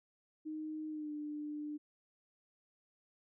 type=tone with pitch glide; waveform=sine; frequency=310 to 298.2 Hz; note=D#4 to D4; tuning=-6 to +27 cents; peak=-39 dBFS; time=0.45-1.78 s; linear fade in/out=20 ms; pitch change=-67 cents; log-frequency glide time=0.89-1.12 s; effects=none